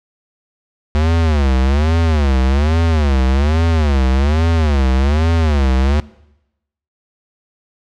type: tone with vibrato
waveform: square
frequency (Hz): 73.42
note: D2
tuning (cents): 0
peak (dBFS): -12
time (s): 0.95-6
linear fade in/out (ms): 0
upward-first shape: sine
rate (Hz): 1.2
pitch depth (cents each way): 220
effects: noise-tail reverb RT60 0.9 s tail -21 dB re dry + low-pass 5000 Hz 12 dB/octave